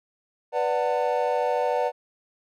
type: chord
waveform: triangle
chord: B minor seventh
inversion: none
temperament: equal with one note detuned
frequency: 493.9 / 587.3 / 740 / 898.5 Hz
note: B4 / D5 / F#5 / A5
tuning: 0 / 0 / 0 / +36 cents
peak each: -24 / -25 / -26 / -27 dBFS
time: 0.52-1.92 s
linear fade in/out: 50 ms
effects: none